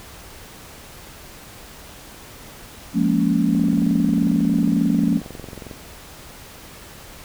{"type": "chord", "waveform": "sine", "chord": "Bb minor seventh", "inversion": "second", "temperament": "just", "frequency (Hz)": [174.81, 209.8, 233.1, 279.7], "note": ["F3", "Ab3", "Bb3", "Db4"], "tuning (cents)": [2, 18, 0, 16], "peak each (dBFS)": -21, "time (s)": [2.93, 5.21], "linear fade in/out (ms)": 50}
{"type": "click train", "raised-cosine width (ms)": 2, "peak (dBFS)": -21, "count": 49, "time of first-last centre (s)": [3.55, 5.712], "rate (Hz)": 22.2}
{"effects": ["pink hiss -41 dBFS RMS until 7.24 s"]}